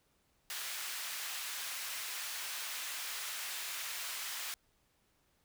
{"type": "high-pass noise", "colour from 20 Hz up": "pink", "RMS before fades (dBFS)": -41, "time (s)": [0.5, 4.54], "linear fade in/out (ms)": 0, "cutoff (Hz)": 1600, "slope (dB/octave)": 12, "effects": ["pink hiss -74 dBFS RMS until 5.44 s"]}